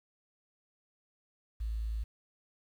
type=tone with quantisation; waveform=sine; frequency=55 Hz; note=A1; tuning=in tune; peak=-32 dBFS; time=1.6-2.04 s; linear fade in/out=10 ms; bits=10; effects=none